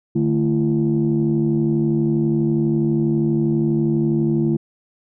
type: tone cluster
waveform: sine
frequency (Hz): 148.2 / 220.5 / 338.4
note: D3 / A3 / E4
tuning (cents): +16 / +4 / +45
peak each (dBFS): -19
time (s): 0.15-4.57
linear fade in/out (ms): 10
effects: tanh soft clip ceiling -9 dBFS

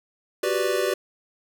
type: chord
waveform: square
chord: G major seventh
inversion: third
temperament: equal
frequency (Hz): 370 / 392 / 493.9 / 587.3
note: F#4 / G4 / B4 / D5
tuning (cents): 0 / 0 / 0 / 0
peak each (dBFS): -28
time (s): 0.43-0.94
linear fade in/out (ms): 5
effects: none

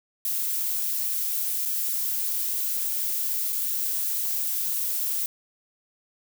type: noise with dropouts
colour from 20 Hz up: violet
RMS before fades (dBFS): -27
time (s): 0.25-5.26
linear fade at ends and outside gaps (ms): 1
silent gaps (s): 1.653-1.657 / 3.523-3.527
effects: none

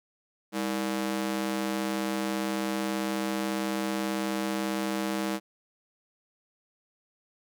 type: ring-modulated tone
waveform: sawtooth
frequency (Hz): 261.6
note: C4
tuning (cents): 0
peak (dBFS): -21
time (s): 0.52-5.4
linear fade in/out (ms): 50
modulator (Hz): 59.1
effects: none

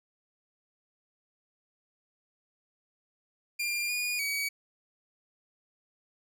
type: tone with pitch steps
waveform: sawtooth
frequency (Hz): 2396 / 2445 / 2267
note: D7 / D#7 / C#7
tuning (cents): +34 / -31 / +38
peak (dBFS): -26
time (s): 3.59-4.49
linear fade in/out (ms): 10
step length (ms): 300
effects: none

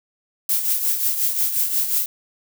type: noise with tremolo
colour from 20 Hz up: violet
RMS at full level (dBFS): -18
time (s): 0.49-2.06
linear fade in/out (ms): 2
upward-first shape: triangle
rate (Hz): 5.6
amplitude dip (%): 65
effects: none

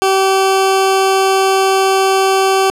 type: tone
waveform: 20% pulse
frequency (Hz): 384.7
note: G4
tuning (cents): -33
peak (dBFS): -5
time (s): 0.02-2.7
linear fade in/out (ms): 0
effects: low-pass 12000 Hz 12 dB/octave

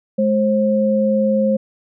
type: tone pair together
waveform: sine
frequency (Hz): 211.4 / 532.7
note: G#3 / C5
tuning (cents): +31 / +31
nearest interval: octave + major third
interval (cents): 1600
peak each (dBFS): -16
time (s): 0.18-1.57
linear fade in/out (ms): 10
effects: none

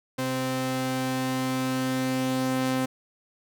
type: tone pair together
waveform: sawtooth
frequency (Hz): 130 / 259.8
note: C3 / C4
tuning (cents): -11 / -12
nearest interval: octave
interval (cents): 1199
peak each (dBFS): -28 / -22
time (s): 0.18-2.86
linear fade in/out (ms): 10
effects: none

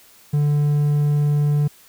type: tone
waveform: triangle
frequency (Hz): 146.83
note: D3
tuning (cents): 0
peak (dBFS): -13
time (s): 0.33-1.68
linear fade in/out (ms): 10
effects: white hiss -50 dBFS RMS until 1.88 s

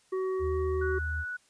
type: harmonic tone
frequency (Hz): 376.2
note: F#4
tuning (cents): +29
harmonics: 1 / 3 / 5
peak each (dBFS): -28 / -40 / -50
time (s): 0.12-0.99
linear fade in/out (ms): 10
type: tone with pitch glide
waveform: sine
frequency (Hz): 78.1 to 77.65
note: D#2 to D#2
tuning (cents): +7 to -3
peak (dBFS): -31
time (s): 0.39-1.25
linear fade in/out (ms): 50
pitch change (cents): -10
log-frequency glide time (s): 0.66-1.01
type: tone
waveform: sine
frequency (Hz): 1475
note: F#6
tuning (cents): -6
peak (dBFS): -33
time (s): 0.81-1.37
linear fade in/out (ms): 10
effects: white hiss -65 dBFS RMS until 1.49 s + resampled to 22050 Hz

